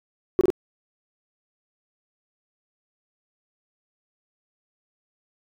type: tone with echo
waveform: sine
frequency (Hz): 370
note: F#4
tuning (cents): 0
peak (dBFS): -10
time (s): 0.39-0.41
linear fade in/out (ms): 0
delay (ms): 46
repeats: 2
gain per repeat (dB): -3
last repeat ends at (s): 0.502
effects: tanh soft clip ceiling -11 dBFS